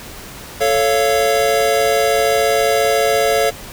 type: chord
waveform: square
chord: A augmented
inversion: none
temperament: equal with one note detuned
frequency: 440 / 554.4 / 689.2 Hz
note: A4 / C#5 / E#5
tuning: 0 / 0 / -23 cents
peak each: -18 dBFS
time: 0.6-3.51 s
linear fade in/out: 20 ms
effects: pink hiss -34 dBFS RMS until 3.72 s